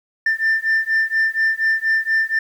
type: beating tone pair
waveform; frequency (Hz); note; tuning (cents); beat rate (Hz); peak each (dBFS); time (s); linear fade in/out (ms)
sine; 1783 / 1787.2; A6 / A6; +22 / +27; 4.2; -17; 0.26-2.39; 5
effects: tanh soft clip ceiling -12 dBFS + 8-bit